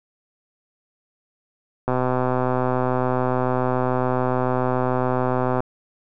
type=click train; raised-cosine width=1 ms; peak=-8 dBFS; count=474; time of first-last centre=1.88-5.604 s; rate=127 Hz; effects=none